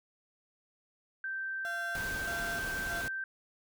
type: tone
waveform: sine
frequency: 1560 Hz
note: G6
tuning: 9 cents flat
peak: -34 dBFS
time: 1.24-3.24 s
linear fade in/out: 2 ms
type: tone with tremolo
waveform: 30% pulse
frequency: 687 Hz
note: F5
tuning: 29 cents flat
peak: -37 dBFS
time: 1.65-3.01 s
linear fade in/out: 0 ms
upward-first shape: square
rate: 1.6 Hz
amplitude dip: 75%
type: noise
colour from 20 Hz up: pink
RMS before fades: -41 dBFS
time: 1.95-3.08 s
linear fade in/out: 0 ms
effects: none